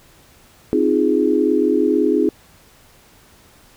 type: chord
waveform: sine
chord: F minor seventh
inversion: second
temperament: equal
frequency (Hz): 261.6 / 311.1 / 349.2 / 415.3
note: C4 / Eb4 / F4 / Ab4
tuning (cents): 0 / 0 / 0 / 0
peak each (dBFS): -20 / -18 / -20 / -18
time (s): 0.73-2.29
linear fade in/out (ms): 0
effects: pink hiss -50 dBFS RMS until 3.76 s